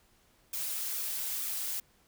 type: noise with flanger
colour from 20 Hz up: blue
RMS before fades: -35 dBFS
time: 0.53-1.8 s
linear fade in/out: 5 ms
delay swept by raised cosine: 0.98 to 5.98 ms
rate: 2.2 Hz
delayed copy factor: -0.5
effects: pink hiss -66 dBFS RMS until 2.07 s